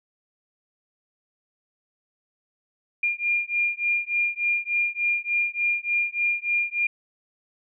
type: beating tone pair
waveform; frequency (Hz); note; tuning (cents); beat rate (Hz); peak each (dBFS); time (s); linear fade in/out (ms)
sine; 2406 / 2409.4; D7 / D7; +41 / +44; 3.4; -25; 3.03-6.87; 5
effects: none